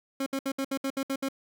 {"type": "tone bursts", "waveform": "30% pulse", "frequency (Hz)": 270.9, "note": "C#4", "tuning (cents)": -40, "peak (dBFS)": -25, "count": 9, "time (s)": [0.2, 1.287], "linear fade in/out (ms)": 5, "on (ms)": 63, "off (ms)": 65, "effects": []}